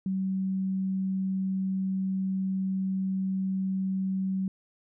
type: tone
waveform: sine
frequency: 190.4 Hz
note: F#3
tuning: 50 cents sharp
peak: -26 dBFS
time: 0.06-4.48 s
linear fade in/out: 2 ms
effects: none